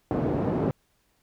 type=band-pass noise; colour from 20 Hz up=pink; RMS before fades=-26 dBFS; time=0.11-0.71 s; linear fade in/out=0 ms; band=140 to 520 Hz; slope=12 dB/octave; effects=pink hiss -69 dBFS RMS until 1.22 s